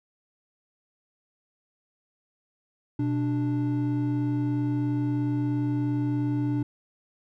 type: tone pair together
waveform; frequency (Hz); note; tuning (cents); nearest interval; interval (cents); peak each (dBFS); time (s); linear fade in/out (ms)
triangle; 123.56 / 293.7; B2 / D4; +1 / 0; octave + minor third; 1499; -25 / -24; 2.99-6.63; 5
effects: none